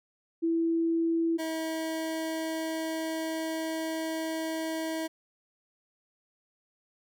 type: tone pair in turn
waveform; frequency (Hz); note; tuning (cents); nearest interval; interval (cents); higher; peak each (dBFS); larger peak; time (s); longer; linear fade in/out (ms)
sine / 25% pulse; 331 / 321.2; E4 / E4; +7 / -45; minor second; 52; first; -24 / -27; first; 0.42-1.38 / 1.38-5.08; second; 20
effects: none